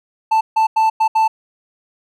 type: tone bursts at uneven times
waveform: triangle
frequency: 883 Hz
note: A5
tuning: 6 cents sharp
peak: -9 dBFS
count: 5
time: 0.31-0.41 / 0.56-0.67 / 0.76-0.9 / 1-1.08 / 1.15-1.28 s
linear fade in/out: 10 ms
effects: none